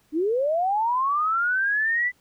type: linear sweep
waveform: sine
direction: up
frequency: 287.4 to 2002 Hz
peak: -20 dBFS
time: 0.12-2.12 s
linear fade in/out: 50 ms
effects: pink hiss -63 dBFS RMS until 2.2 s

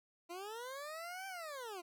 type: linear two-way sweep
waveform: 20% pulse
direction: up then down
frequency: 334.3 to 784 to 334.3 Hz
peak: -39 dBFS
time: 0.29-1.82 s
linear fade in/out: 20 ms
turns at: 1.27 s
effects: none

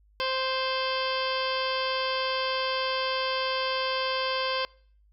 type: harmonic tone with a mistuned harmonic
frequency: 523.3 Hz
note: C5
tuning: in tune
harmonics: 1 / 2 / 3 / 4 / 5 / 6 / 7 / 8 / 9 / 10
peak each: -31 / -31 / -36 / -39 / -36 / -35 / -41 / -41 / -37 / -43 dBFS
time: 0.2-4.65 s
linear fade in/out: 0 ms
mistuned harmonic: 7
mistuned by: -81 cents
effects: noise-tail reverb RT60 0.5 s tail -24 dB re dry + added 51 Hz sine -58 dBFS peak until 5.12 s

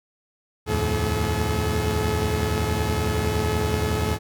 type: tone cluster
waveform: sawtooth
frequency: 74.8 / 85.5 / 109.2 / 428.2 Hz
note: D2 / F2 / A2 / A4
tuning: +32 / -36 / -13 / -47 cents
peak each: -23 dBFS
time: 0.66-4.19 s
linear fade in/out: 50 ms
effects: none

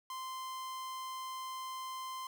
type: tone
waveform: 45% pulse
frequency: 1040 Hz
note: C6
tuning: 11 cents flat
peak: -40 dBFS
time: 0.1-2.27 s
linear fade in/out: 2 ms
effects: none

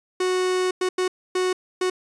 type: tone bursts at uneven times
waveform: 45% pulse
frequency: 368.2 Hz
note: F#4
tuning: 8 cents flat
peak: -20 dBFS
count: 5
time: 0.2-0.71 / 0.81-0.89 / 0.98-1.08 / 1.35-1.53 / 1.81-1.9 s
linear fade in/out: 5 ms
effects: resampled to 22050 Hz

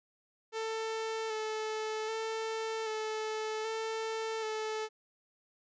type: tone with vibrato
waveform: sawtooth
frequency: 439.9 Hz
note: A4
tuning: in tune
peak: -30 dBFS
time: 0.52-4.89 s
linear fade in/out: 50 ms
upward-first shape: square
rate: 0.64 Hz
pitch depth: 19 cents each way
effects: resampled to 16000 Hz

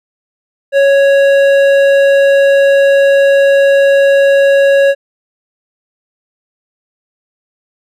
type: tone with hard clipping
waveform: sine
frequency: 554.4 Hz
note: C#5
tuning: in tune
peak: -7 dBFS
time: 0.72-4.95 s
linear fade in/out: 50 ms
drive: 10 dB
effects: none

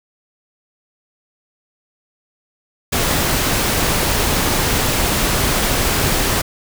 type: noise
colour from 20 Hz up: pink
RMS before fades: -17 dBFS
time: 2.92-6.42 s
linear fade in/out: 10 ms
effects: none

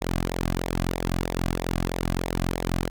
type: tone with flanger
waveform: sawtooth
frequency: 43.78 Hz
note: F1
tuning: 5 cents sharp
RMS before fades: -27 dBFS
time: 0.01-2.9 s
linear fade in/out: 10 ms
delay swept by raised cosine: 0.66 to 2.26 ms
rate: 3.1 Hz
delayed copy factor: -0.75
effects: none

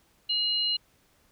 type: tone pair together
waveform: sine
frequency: 2879 / 4116 Hz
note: F#7 / C8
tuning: -48 / -29 cents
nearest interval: tritone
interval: 619 cents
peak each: -27 dBFS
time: 0.29-0.77 s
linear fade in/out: 10 ms
effects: pink hiss -65 dBFS RMS until 1.31 s

